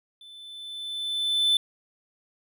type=tone with level ramp; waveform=triangle; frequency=3520 Hz; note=A7; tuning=in tune; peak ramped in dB=-44 to -16 dBFS; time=0.21-1.57 s; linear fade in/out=2 ms; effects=none